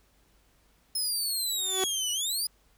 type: exponential two-way sweep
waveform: 20% pulse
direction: down then up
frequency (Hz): 5200 to 2908 to 5020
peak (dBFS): -22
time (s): 0.95-2.47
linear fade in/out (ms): 5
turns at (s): 2.12
type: tone with exponential growth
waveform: sawtooth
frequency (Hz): 377.5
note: F#4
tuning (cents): +35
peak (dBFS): -21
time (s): 1.51-1.84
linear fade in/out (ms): 1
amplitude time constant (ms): 71
effects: added 50 Hz sine -66 dBFS peak until 2.77 s + pink hiss -66 dBFS RMS until 2.77 s